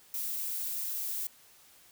violet noise, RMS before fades -35 dBFS, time 0.14-1.27 s, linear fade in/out 2 ms, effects white hiss -59 dBFS RMS until 1.91 s

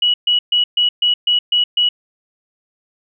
sine tone bursts, 2927 Hz, F#7, 19 cents flat, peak -11 dBFS, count 8, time 0.02-1.89 s, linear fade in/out 5 ms, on 120 ms, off 130 ms, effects none

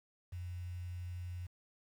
sine tone with quantisation, 88.8 Hz, F2, 29 cents sharp, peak -40 dBFS, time 0.32-1.47 s, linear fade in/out 10 ms, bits 10, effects none

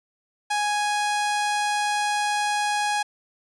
sawtooth tone, 830.6 Hz, G#5, in tune, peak -18 dBFS, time 0.5-3.03 s, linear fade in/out 10 ms, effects resampled to 24000 Hz

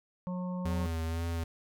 harmonic tone, 181 Hz, F#3, 38 cents flat, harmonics 1 / 3 / 5 / 6, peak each -33 / -43 / -47 / -49 dBFS, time 0.27-0.86 s, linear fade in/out 0 ms
square tone with vibrato, 82.7 Hz, E2, 6 cents sharp, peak -32 dBFS, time 0.65-1.44 s, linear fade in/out 5 ms, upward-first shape sine, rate 2 Hz, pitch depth 33 cents each way
effects none

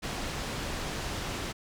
pink low-pass noise, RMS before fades -35 dBFS, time 0.02-1.53 s, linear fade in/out 20 ms, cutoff 6900 Hz, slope 12 dB/octave, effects none

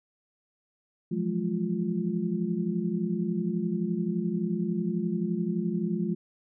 sine tone cluster, 168.5 / 179.9 / 212 / 350.5 Hz, E3 / F#3 / G#3 / F4, +38 / -48 / +36 / +6 cents, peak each -34 / -30 / -30 / -34 dBFS, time 1.11-6.15 s, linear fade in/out 10 ms, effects none

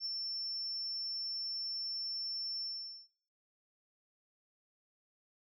sine tone with ADSR envelope, 5390 Hz, E8, 38 cents sharp, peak -33 dBFS, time 0-3.08 s, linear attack 55 ms, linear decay 15 ms, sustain -3 dB, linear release 460 ms, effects noise-tail reverb RT60 0.8 s tail -26 dB re dry + tanh soft clip ceiling -30 dBFS

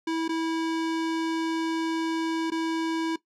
square tone with dropouts, 325.9 Hz, E4, 20 cents flat, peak -26 dBFS, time 0.07-3.16 s, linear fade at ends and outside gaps 5 ms, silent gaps 0.28-0.291 / 2.503-2.518 s, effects noise-tail reverb RT60 0.1 s tail -17 dB re dry + low-pass 6000 Hz 12 dB/octave

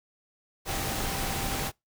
sine tone in noise, 784 Hz, G5, in tune, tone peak -39 dBFS, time 0.65-1.72 s, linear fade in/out 50 ms, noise pink, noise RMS -31 dBFS, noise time 0.65-1.72 s, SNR -11 dB, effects noise-tail reverb RT60 0.2 s tail -26 dB re dry

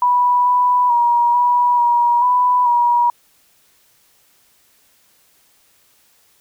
sine tone with pitch steps, 982 / 988 / 953 / 973 / 956 / 991 / 959 Hz, B5 / B5 / A#5 / B5 / A#5 / B5 / A#5, -10 / 0 / +38 / -26 / +43 / +6 / +49 cents, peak -11 dBFS, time 0.02-3.1 s, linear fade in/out 2 ms, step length 440 ms, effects white hiss -56 dBFS RMS until 6.4 s

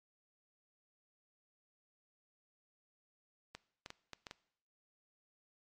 clicks, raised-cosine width 0.2 ms, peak -28 dBFS, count 6, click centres 3.55 / 3.861 / 3.904 / 4.133 / 4.268 / 4.311 s, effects noise-tail reverb RT60 0.7 s tail -20 dB re dry + MP3 64 kbps

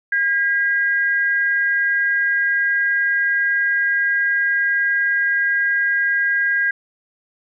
sine tone pair together, 1621 / 1960.4 Hz, G#6 / B6, -42 / -13 cents, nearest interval minor third, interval 329 cents, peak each -16 / -23 dBFS, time 0.12-6.71 s, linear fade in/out 5 ms, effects none

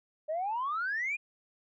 sine exponential sweep, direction up, 598 to 2489 Hz, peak -29 dBFS, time 0.28-1.17 s, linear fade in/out 20 ms, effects tanh soft clip ceiling -26 dBFS

